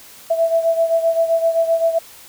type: beating tone pair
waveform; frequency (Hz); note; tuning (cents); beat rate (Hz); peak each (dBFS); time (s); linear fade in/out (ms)
sine; 659.3 / 667; E5 / E5; 0 / +20; 7.7; -15 / -20; 0.3-1.99; 10
effects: white hiss -42 dBFS RMS until 2.28 s